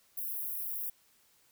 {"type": "high-pass noise", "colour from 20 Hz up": "white", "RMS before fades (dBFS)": -37, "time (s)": [0.17, 0.9], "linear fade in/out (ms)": 5, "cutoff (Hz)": 11000, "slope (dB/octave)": 48, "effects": ["white hiss -67 dBFS RMS until 1.51 s"]}